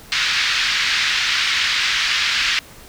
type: band-pass noise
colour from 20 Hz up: pink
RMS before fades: -19 dBFS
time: 0.12-2.59 s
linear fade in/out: 0 ms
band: 1600 to 4900 Hz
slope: 24 dB/octave
effects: pink hiss -42 dBFS RMS until 2.88 s